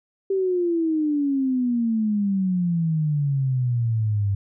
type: exponential sweep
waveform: sine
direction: down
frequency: 392 to 98 Hz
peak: -19 dBFS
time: 0.3-4.35 s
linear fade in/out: 5 ms
effects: none